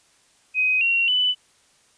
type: tone with pitch steps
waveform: sine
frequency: 2516 / 2744 / 2992 Hz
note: D#7 / F7 / F#7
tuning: +19 / -31 / +19 cents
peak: -17 dBFS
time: 0.54-1.35 s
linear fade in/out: 50 ms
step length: 270 ms
effects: white hiss -59 dBFS RMS until 1.97 s + resampled to 22050 Hz